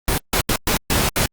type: noise bursts at uneven times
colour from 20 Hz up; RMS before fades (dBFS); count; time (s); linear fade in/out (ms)
pink; -18; 6; 0.08-0.18 / 0.33-0.41 / 0.49-0.56 / 0.67-0.77 / 0.9-1.09 / 1.16-1.26; 2
effects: Opus 32 kbps